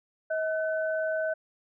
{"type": "tone pair together", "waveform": "sine", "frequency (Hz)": [636.1, 1513], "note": ["D#5", "F#6"], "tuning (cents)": [38, 38], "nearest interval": "octave + minor third", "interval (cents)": 1500, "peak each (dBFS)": [-27, -33], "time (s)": [0.3, 1.34], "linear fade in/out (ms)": 10, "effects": []}